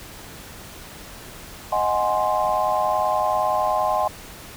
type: chord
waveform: sine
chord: Ab dominant seventh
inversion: second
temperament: equal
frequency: 622.3 / 740 / 830.6 / 1046.5 Hz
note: Eb5 / Gb5 / Ab5 / C6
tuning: 0 / 0 / 0 / 0 cents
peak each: -24 dBFS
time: 1.72-4.08 s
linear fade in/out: 5 ms
effects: pink hiss -40 dBFS RMS until 4.56 s